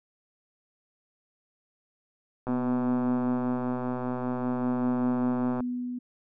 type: click train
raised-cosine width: 1 ms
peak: -20 dBFS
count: 396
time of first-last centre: 2.47-5.605 s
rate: 126 Hz
type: tone with tremolo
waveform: sine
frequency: 246.9 Hz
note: B3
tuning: in tune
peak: -24 dBFS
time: 2.48-5.99 s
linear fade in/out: 10 ms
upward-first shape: sine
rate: 0.48 Hz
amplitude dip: 60%
effects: none